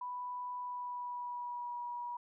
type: tone with pitch glide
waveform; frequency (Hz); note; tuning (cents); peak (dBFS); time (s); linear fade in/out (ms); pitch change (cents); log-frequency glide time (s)
sine; 989 to 965.3; B5 to B5; +2 to -40; -38; 0.01-2.17; 5; -42; 0.58-1.76
effects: none